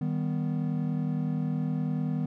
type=chord; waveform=triangle; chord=Eb augmented; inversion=none; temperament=equal with one note detuned; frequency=156.56 / 196 / 246.9 Hz; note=Eb3 / G3 / B3; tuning=+11 / 0 / 0 cents; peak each=-27 / -32 / -30 dBFS; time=0.01-2.26 s; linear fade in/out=5 ms; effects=none